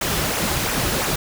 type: noise with flanger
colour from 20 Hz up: pink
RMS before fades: -22 dBFS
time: 0.01-1.16 s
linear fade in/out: 5 ms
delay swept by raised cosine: 0.22 to 4.42 ms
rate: 2.9 Hz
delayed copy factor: -0.55
effects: none